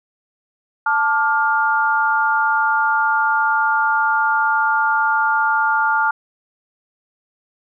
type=chord; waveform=sine; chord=D minor; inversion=second; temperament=just; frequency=881 / 1174.7 / 1409.6 Hz; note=A5 / D6 / F6; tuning=+2 / 0 / +16 cents; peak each=-18 / -23 / -17 dBFS; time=0.86-6.11 s; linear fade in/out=5 ms; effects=none